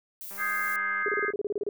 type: noise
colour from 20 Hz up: violet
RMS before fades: -40 dBFS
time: 0.21-0.76 s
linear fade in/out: 0 ms
type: click train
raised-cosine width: 0.5 ms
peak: -34 dBFS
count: 143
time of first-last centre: 0.31-1.027 s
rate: 198 Hz
type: chord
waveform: sine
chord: Ab major seventh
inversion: second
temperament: equal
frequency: 1244.5 / 1568 / 1661.2 / 2093 Hz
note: Eb6 / G6 / Ab6 / C7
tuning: 0 / 0 / 0 / 0 cents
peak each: -32 dBFS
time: 0.37-1.33 s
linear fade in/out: 50 ms
type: tone bursts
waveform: sine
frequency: 410 Hz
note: G#4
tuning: 22 cents flat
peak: -26 dBFS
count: 12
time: 1.06-1.69 s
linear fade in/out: 2 ms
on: 25 ms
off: 30 ms
effects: none